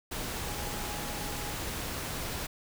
sine tone in noise, 830.6 Hz, G#5, in tune, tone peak -45 dBFS, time 0.44-1.54 s, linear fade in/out 10 ms, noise pink, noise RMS -36 dBFS, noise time 0.11-2.47 s, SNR -12 dB, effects none

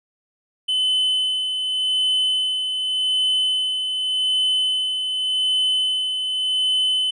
triangle tone with tremolo, 3031 Hz, F#7, 41 cents sharp, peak -15 dBFS, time 0.68-7.11 s, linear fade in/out 10 ms, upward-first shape sine, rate 0.86 Hz, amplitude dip 45%, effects resampled to 22050 Hz

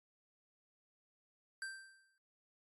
square tone with exponential decay, 1568 Hz, G6, in tune, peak -40 dBFS, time 1.62-2.18 s, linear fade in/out 1 ms, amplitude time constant 120 ms, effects AAC 32 kbps

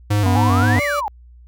square tone with vibrato, 99.4 Hz, G2, 25 cents sharp, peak -15 dBFS, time 0.1-0.8 s, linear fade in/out 10 ms, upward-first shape square, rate 3.8 Hz, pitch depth 72 cents each way
harmonic tone, 245.3 Hz, B3, 12 cents flat, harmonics 1 / 3 / 4, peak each -20 / -25 / -26 dBFS, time 0.26-0.79 s, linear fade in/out 0 ms
sine exponential two-way sweep, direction up then down, 790 to 2221 to 790 Hz, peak -20 dBFS, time 0.35-1.08 s, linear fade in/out 0 ms, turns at 0.83 s
35% pulse tone, 580 Hz, D5, 22 cents flat, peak -19 dBFS, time 0.78-1.01 s, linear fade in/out 20 ms
effects added 60 Hz sine -41 dBFS peak until 1.47 s

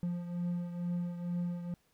triangle beating tone pair, 174.61 / 176.81 Hz, F3 / F3, 0 / +22 cents, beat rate 2.2 Hz, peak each -32 / -39 dBFS, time 0.03-1.74 s, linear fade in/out 0 ms, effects pink hiss -72 dBFS RMS until 1.93 s

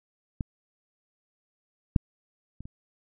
clicks, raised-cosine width 5 ms, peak -17 / -7 / -28 / -29 dBFS, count 4, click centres 0.408 / 1.962 / 2.606 / 2.655 s, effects none

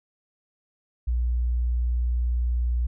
sine tone, 60.1 Hz, B1, 46 cents flat, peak -21 dBFS, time 1.07-2.87 s, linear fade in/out 10 ms, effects none

